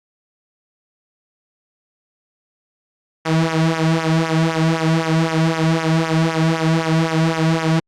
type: tone with flanger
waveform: sawtooth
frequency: 161.7 Hz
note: E3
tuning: 33 cents flat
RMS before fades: -17 dBFS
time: 3.25-7.8 s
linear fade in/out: 10 ms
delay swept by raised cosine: 0.23 to 2.43 ms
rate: 3.9 Hz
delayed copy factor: -0.85
effects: low-pass 6000 Hz 12 dB/octave + Opus 48 kbps